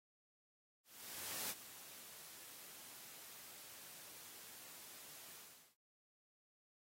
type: noise with ADSR envelope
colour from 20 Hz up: white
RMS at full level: -43 dBFS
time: 0.84-5.76 s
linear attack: 660 ms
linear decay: 39 ms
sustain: -13 dB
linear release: 410 ms
effects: high-pass 100 Hz 12 dB/octave + AAC 48 kbps